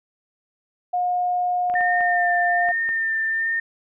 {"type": "tone with pitch glide", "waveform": "sine", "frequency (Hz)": [718, 702.4], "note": ["F5", "F5"], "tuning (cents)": [48, 10], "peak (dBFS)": -19, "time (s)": [0.93, 2.72], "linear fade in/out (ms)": 10, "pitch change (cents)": -38, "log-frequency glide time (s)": [1.76, 2.26]}
{"type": "clicks", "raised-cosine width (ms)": 0.5, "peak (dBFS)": -22, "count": 6, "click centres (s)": [1.699, 1.74, 1.809, 2.008, 2.688, 2.891]}
{"type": "tone with vibrato", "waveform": "sine", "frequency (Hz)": 1807, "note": "A6", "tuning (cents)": 46, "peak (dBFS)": -20, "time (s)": [1.75, 3.6], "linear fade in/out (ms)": 5, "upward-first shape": "sine", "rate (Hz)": 1.2, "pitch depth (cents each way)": 19}
{"effects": []}